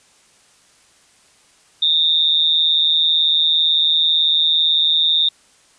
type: tone with amplitude modulation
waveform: sine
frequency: 3663 Hz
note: A#7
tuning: 31 cents flat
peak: -9 dBFS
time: 1.82-5.29 s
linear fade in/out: 5 ms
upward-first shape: sine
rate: 158 Hz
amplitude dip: 80%
effects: white hiss -53 dBFS RMS until 5.78 s + resampled to 22050 Hz